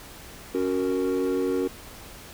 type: chord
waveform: triangle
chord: F# major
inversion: second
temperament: equal with one note detuned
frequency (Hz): 277.2 / 370 / 463.5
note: C#4 / F#4 / A#4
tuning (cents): 0 / 0 / -10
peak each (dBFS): -25 / -24 / -25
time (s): 0.54-1.68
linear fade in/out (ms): 10
effects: tanh soft clip ceiling -14 dBFS + pink hiss -44 dBFS RMS until 2.33 s